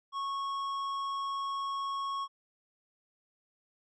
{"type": "tone with tanh clipping", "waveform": "sine", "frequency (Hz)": 1101, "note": "C#6", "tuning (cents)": -12, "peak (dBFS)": -34, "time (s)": [0.12, 2.28], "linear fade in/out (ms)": 50, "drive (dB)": 10, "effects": []}